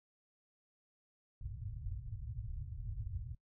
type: low-pass noise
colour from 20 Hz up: white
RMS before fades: -43 dBFS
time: 1.41-3.35 s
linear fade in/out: 5 ms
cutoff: 120 Hz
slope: 48 dB/octave
effects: noise-tail reverb RT60 0.1 s tail -23 dB re dry